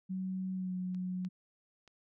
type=tone with pitch glide; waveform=sine; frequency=187.4 to 183.12 Hz; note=F#3 to F#3; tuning=+22 to -18 cents; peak=-34 dBFS; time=0.09-1.29 s; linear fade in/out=20 ms; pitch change=-40 cents; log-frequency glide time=0.53-0.74 s
type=clicks; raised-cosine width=0.2 ms; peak=-42 / -36 / -41 dBFS; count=3; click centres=0.947 / 1.249 / 1.877 s
effects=none